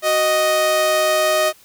sawtooth tone pair together, 372.1 / 622.3 Hz, F#4 / D#5, +10 / 0 cents, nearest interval major sixth, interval 890 cents, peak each -22 / -11 dBFS, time 0.02-1.53 s, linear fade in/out 50 ms, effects white hiss -50 dBFS RMS until 1.64 s

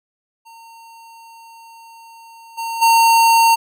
square tone with level steps, 915 Hz, A#5, 32 cents flat, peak -40 / -23 / -10 dBFS, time 0.45-3.56 s, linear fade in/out 20 ms, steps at 2.57 / 2.81 s, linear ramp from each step 20 ms, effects none

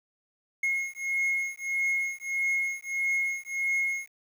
triangle beating tone pair, 2160 / 2161.6 Hz, C#7 / C#7, -45 / -44 cents, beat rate 1.6 Hz, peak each -28 dBFS, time 0.63-4.08 s, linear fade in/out 5 ms, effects 9-bit

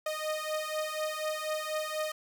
sawtooth beating tone pair, 616 / 620.1 Hz, D#5 / D#5, -17 / -6 cents, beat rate 4.1 Hz, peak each -31 dBFS, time 0.06-2.12 s, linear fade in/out 5 ms, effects none

